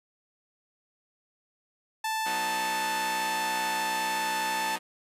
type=tone; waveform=sawtooth; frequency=880 Hz; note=A5; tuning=in tune; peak=-24 dBFS; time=2.04-4.76 s; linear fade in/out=5 ms
type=chord; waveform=5% pulse; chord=B major; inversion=second; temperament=equal; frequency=185 / 246.9 / 311.1 Hz; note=F#3 / B3 / D#4; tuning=0 / 0 / 0 cents; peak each=-28 / -28 / -27 dBFS; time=2.25-4.79 s; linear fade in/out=20 ms
effects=resampled to 32000 Hz